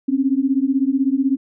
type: beating tone pair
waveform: sine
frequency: 261.6 / 277.6 Hz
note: C4 / C#4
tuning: 0 / +3 cents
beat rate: 16 Hz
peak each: -18 dBFS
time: 0.08-1.37 s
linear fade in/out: 10 ms
effects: none